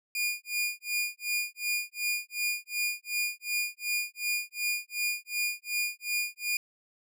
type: tone with tremolo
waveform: sawtooth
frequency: 2430 Hz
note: D#7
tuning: 42 cents flat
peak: -23 dBFS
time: 0.15-6.57 s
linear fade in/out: 2 ms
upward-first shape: sine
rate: 2.7 Hz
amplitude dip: 100%
effects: none